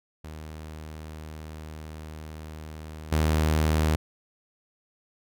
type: tone with level steps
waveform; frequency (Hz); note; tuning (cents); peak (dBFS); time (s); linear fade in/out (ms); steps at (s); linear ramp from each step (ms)
sawtooth; 77.78; D#2; 0; -34 / -17; 0.24-3.96; 5; 3.12; 5
effects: none